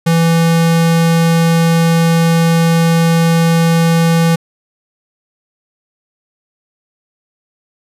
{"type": "tone", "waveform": "square", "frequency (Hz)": 166, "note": "E3", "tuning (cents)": 12, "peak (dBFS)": -9, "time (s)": [0.06, 4.36], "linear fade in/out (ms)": 10, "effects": ["resampled to 32000 Hz"]}